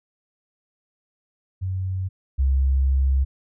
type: tone pair in turn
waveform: sine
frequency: 93.7 / 66.96 Hz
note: F#2 / C2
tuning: +22 / +41 cents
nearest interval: tritone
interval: 581 cents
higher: first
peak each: -23 / -16 dBFS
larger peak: second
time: 1.61-2.09 / 2.38-3.25 s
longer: second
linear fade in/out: 20 ms
effects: none